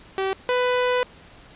sawtooth tone pair in turn, 384.9 / 497.5 Hz, G4 / B4, -32 / +13 cents, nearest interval major third, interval 445 cents, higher second, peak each -18 / -15 dBFS, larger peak second, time 0.18-0.33 / 0.49-1.03 s, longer second, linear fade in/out 0 ms, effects pink hiss -48 dBFS RMS until 1.55 s + resampled to 8000 Hz

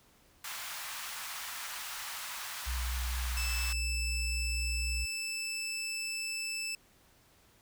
pink high-pass noise, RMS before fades -41 dBFS, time 0.44-3.73 s, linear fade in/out 5 ms, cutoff 940 Hz, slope 24 dB/octave
sine tone with vibrato, 61.8 Hz, B1, 2 cents sharp, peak -32 dBFS, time 2.66-5.06 s, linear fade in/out 20 ms, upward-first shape sine, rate 4.2 Hz, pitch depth 22 cents each way
20% pulse tone, 2637 Hz, E7, in tune, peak -30 dBFS, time 3.37-6.75 s, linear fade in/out 2 ms
effects pink hiss -64 dBFS RMS until 7.61 s

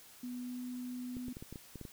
sine tone with pitch glide, 246.9 to 248.9 Hz, B3 to B3, 0 to +14 cents, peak -39 dBFS, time 0.23-1.33 s, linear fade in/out 5 ms, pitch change +14 cents, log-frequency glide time 0.38-0.59 s
clicks, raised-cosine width 3 ms, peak -32 dBFS, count 9, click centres 1.168 / 1.283 / 1.369 / 1.425 / 1.526 / 1.558 / 1.757 / 1.813 / 1.852 s
effects white hiss -57 dBFS RMS until 1.92 s

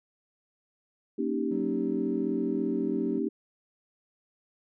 sine chord, Eb dominant seventh, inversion second, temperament equal with one note detuned, 233.1 / 276.2 / 311.1 / 392 Hz, Bb3 / Db4 / Eb4 / G4, 0 / -6 / 0 / 0 cents, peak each -32 dBFS, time 1.18-3.29 s, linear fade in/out 10 ms
triangle tone, 186.9 Hz, F#3, 18 cents sharp, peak -34 dBFS, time 1.51-3.19 s, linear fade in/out 5 ms
effects none

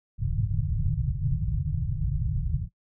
white low-pass noise, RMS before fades -27 dBFS, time 0.18-2.69 s, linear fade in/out 50 ms, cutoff 160 Hz, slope 96 dB/octave, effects noise-tail reverb RT60 0.1 s tail -19 dB re dry

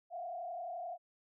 sine tone with frequency modulation, 698.5 Hz, F5, in tune, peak -39 dBFS, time 0.1-0.98 s, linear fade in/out 50 ms, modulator 31.5 Hz, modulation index 1.2, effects none

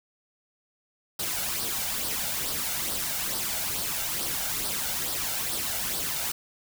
white noise with flanger, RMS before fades -30 dBFS, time 1.19-6.32 s, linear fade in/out 5 ms, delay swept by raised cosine 0.21 to 1.41 ms, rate 2.3 Hz, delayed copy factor +0.55, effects none

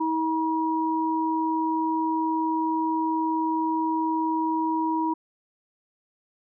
sine tone pair together, 320 / 958.9 Hz, D#4 / A#5, +49 / +49 cents, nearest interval octave + perfect fifth, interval 1900 cents, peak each -25 / -25 dBFS, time 0-5.14 s, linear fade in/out 10 ms, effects none

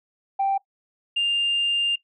sine tone pair in turn, 784 / 2801 Hz, G5 / F7, 0 / +4 cents, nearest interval octave + minor seventh, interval 2204 cents, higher second, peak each -18 dBFS, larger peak neither, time 0.39-0.58 / 1.16-1.96 s, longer second, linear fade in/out 10 ms, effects noise-tail reverb RT60 0.1 s tail -20 dB re dry + tanh soft clip ceiling -16 dBFS

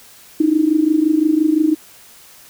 sine tone with amplitude modulation, 311.1 Hz, D#4, in tune, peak -8 dBFS, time 0.4-1.75 s, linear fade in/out 5 ms, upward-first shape sine, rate 25.8 Hz, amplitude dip 80%, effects white hiss -44 dBFS RMS until 2.49 s

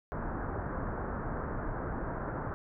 pink low-pass noise, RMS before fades -36 dBFS, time 0.12-2.54 s, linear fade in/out 0 ms, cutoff 1600 Hz, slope 48 dB/octave, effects none

